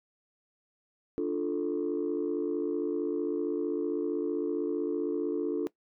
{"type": "chord", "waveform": "sine", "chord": "D minor", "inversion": "none", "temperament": "equal", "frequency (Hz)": [293.7, 349.2, 440], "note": ["D4", "F4", "A4"], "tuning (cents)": [0, 0, 0], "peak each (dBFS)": -31, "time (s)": [1.18, 5.67], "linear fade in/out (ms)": 0, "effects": ["noise-tail reverb RT60 0.1 s tail -20 dB re dry", "tanh soft clip ceiling -22 dBFS"]}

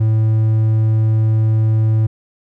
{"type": "tone", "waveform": "triangle", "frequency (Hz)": 110, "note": "A2", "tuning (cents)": 0, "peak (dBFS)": -9, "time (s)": [0, 2.07], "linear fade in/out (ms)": 10, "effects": []}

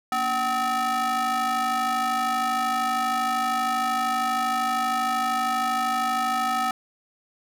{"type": "ring-modulated tone", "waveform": "square", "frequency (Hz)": 261.6, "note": "C4", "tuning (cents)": 0, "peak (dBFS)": -20, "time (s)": [0.12, 6.71], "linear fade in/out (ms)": 2, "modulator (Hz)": 1020, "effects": []}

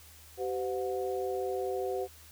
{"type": "tone cluster", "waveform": "sine", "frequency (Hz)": [384.4, 509, 725], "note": ["G4", "C5", "F#5"], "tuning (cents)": [-34, -48, -35], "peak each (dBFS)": [-33, -35, -38], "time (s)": [0.37, 2.08], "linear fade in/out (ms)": 50, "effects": ["added 78 Hz sine -56 dBFS peak until 2.31 s", "white hiss -55 dBFS RMS until 2.31 s"]}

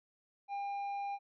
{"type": "tone with tanh clipping", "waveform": "sine", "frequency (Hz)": 802, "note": "G5", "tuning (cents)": 39, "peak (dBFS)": -37, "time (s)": [0.48, 1.19], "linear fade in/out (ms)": 50, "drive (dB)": 6, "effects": []}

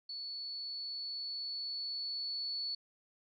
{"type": "tone with level ramp", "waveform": "sine", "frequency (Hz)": 4432, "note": "C#8", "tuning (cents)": -1, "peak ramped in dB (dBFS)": [-40, -35], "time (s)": [0.09, 2.75], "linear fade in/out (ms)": 5, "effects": []}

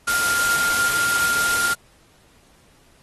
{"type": "tone in noise", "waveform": "sine", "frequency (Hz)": 1400, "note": "F6", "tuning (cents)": 4, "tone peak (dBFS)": -19, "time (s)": [0.07, 1.74], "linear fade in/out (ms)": 10, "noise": "white", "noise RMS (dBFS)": -24, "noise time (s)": [0.07, 1.74], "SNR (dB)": 2, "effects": ["pink hiss -56 dBFS RMS until 3.02 s", "AAC 32 kbps"]}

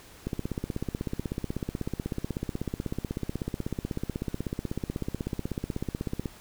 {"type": "click train", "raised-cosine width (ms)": 3, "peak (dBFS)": -17, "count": 98, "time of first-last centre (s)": [0.27, 6.258], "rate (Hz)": 16.2, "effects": ["pink hiss -51 dBFS RMS until 6.4 s"]}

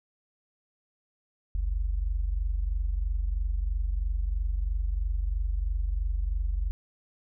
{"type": "tone pair together", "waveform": "sine", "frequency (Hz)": [46.25, 69.3], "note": ["F#1", "C#2"], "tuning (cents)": [0, 0], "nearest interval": "perfect fifth", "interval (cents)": 700, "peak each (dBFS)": [-26, -33], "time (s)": [1.55, 6.71], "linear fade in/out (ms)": 0, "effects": []}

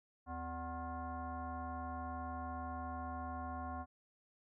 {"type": "tone with frequency modulation", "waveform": "sine", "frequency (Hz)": 408.9, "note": "G#4", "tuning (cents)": -27, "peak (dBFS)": -40, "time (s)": [0.26, 3.86], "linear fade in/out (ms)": 50, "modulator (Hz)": 332, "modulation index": 2.3, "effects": []}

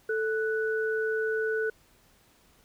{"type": "tone pair together", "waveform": "sine", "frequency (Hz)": [440.2, 1483], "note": ["A4", "F#6"], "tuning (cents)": [1, 4], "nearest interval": "octave + major sixth", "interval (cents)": 2103, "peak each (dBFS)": [-27, -31], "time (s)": [0.09, 1.7], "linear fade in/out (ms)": 5, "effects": ["pink hiss -62 dBFS RMS until 2.64 s"]}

